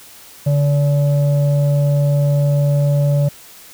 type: tone pair together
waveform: sine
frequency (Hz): 143.5 / 574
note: D3 / D5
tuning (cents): -40 / -40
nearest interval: 2 octaves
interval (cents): 2400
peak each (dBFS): -11 / -20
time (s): 0.46-3.29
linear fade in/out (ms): 10
effects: tanh soft clip ceiling -7 dBFS + white hiss -41 dBFS RMS until 3.73 s